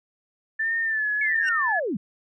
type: tone with vibrato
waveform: sine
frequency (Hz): 1760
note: A6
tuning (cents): 0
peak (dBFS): -22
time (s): 0.59-1.8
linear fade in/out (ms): 10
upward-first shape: sine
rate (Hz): 1.4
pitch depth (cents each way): 67
type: linear sweep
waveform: sine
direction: down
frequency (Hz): 2243 to 163.6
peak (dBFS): -24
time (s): 1.21-1.97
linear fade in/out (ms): 5
type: tone with exponential growth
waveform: 30% pulse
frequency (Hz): 2794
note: F7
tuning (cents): 0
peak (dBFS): -26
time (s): 1.4-1.49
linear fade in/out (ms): 2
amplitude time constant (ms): 18
effects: resampled to 22050 Hz